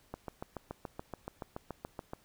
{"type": "click train", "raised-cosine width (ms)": 1, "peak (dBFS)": -25, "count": 15, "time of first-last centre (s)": [0.14, 2.134], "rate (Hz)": 7.02, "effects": ["pink hiss -66 dBFS RMS until 2.24 s"]}